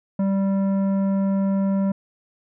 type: tone with tanh clipping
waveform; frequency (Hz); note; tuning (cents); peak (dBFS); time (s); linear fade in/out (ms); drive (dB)
triangle; 195.2; G3; -7; -20; 0.19-1.92; 5; 15
effects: none